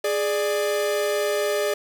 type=tone pair together; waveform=45% pulse; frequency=415.9 / 591.7 Hz; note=G#4 / D5; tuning=+2 / +13 cents; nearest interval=tritone; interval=611 cents; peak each=-24 dBFS; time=0.04-1.74 s; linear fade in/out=5 ms; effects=9-bit